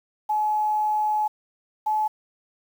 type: tone pair in turn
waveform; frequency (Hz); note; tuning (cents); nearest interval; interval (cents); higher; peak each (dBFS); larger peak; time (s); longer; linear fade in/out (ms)
sine; 851 / 857.9; G#5 / A5; +42 / -44; unison; 14; second; -20; neither; 0.29-1.28 / 1.86-2.08; first; 10
effects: 8-bit